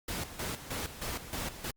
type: noise with tremolo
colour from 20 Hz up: pink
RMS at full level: -36 dBFS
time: 0.08-1.71 s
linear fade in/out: 5 ms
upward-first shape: square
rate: 3.2 Hz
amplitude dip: 70%
effects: Opus 48 kbps